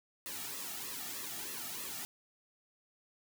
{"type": "noise with flanger", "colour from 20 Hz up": "white", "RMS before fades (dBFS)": -42, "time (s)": [0.26, 2.05], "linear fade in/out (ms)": 0, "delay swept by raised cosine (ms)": [1.3, 1.98], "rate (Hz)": 3.2, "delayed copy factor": -0.8, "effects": []}